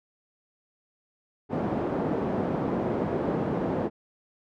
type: band-pass noise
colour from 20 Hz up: pink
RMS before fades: -28 dBFS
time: 1.49-3.9 s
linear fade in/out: 50 ms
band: 180 to 630 Hz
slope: 12 dB/octave
effects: none